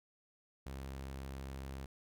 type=tone; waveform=sawtooth; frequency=67.2 Hz; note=C2; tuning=47 cents sharp; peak=-39 dBFS; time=0.66-1.86 s; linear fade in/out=5 ms; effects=none